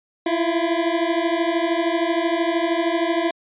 25% pulse beating tone pair, 329.6 / 342.6 Hz, E4 / F4, 0 / -33 cents, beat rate 13 Hz, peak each -18 dBFS, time 0.26-3.31 s, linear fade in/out 5 ms, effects resampled to 8000 Hz

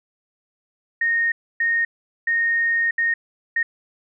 sine tone bursts at uneven times, 1851 Hz, A#6, 13 cents flat, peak -17 dBFS, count 5, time 1.01-1.32 / 1.6-1.85 / 2.27-2.91 / 2.98-3.14 / 3.56-3.63 s, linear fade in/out 5 ms, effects none

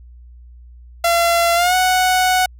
sawtooth tone with pitch glide, 682 to 739.4 Hz, F5 to F#5, -41 to -1 cents, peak -9 dBFS, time 1.04-2.46 s, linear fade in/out 5 ms, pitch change +140 cents, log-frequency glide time 1.55-1.75 s, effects added 60 Hz sine -38 dBFS peak until 2.59 s

